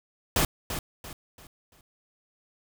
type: noise with echo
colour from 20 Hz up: pink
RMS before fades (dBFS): -23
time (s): 0.36-0.45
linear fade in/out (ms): 2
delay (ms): 340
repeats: 4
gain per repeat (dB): -9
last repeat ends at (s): 1.81
effects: none